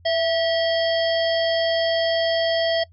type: harmonic tone with a mistuned harmonic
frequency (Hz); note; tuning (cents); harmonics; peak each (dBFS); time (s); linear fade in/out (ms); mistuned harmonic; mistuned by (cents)
647; E5; -32; 1 / 3 / 5 / 7 / 8; -19 / -29 / -27 / -32 / -33; 0.05-2.84; 10; 1; +47
effects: noise-tail reverb RT60 0.1 s tail -24 dB re dry + added 86 Hz sine -48 dBFS peak until 2.92 s